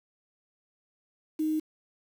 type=tone with quantisation; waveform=sine; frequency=311.1 Hz; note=D#4; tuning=in tune; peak=-25 dBFS; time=1.39-1.6 s; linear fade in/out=10 ms; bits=8; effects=none